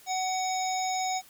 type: harmonic tone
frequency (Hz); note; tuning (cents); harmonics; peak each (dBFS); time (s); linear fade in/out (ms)
749; F#5; +21; 1 / 3 / 5 / 7 / 9; -28 / -38 / -40 / -40 / -36; 0.06-1.22; 50
effects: white hiss -55 dBFS RMS until 1.29 s